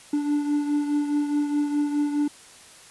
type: beating tone pair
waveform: triangle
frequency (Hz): 291.9 / 296.7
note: D4 / D4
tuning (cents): -10 / +18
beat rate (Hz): 4.8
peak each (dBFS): -20 / -28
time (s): 0.13-2.28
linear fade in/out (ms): 5
effects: white hiss -48 dBFS RMS until 2.9 s + resampled to 24000 Hz